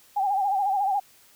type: tone with vibrato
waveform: sine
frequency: 792 Hz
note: G5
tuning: 18 cents sharp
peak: -21 dBFS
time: 0.16-1 s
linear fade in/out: 10 ms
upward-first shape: sine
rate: 14 Hz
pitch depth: 80 cents each way
effects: white hiss -56 dBFS RMS until 1.35 s